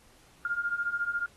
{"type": "beating tone pair", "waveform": "sine", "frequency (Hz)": [1400, 1414], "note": ["F6", "F6"], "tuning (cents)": [4, 21], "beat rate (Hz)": 14, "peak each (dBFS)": [-33, -30], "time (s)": [0.45, 1.26], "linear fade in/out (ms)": 2, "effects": ["pink hiss -60 dBFS RMS until 1.36 s", "AAC 32 kbps"]}